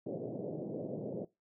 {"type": "band-pass noise", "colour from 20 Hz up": "white", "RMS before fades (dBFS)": -40, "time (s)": [0.06, 1.25], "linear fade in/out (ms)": 5, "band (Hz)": [120, 590], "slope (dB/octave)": 48, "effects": ["noise-tail reverb RT60 0.2 s tail -19 dB re dry"]}